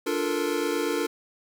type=chord; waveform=square; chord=Bb major seventh; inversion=first; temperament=equal with one note detuned; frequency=293.7 / 349.2 / 440 / 468.3 Hz; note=D4 / F4 / A4 / Bb4; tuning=0 / 0 / 0 / +8 cents; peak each=-31 dBFS; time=0.06-1.07 s; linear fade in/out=10 ms; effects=none